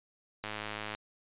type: click train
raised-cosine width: 0.3 ms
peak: -21 dBFS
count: 55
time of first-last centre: 0.44-0.949 s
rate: 106 Hz
effects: resampled to 8000 Hz